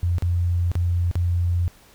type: tone with dropouts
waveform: sine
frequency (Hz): 87.31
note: F2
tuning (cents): 0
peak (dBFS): -18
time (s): 0.03-1.68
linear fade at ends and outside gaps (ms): 0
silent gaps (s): 0.183-0.223 / 0.716-0.754 / 1.113-1.155
effects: pink hiss -52 dBFS RMS until 1.94 s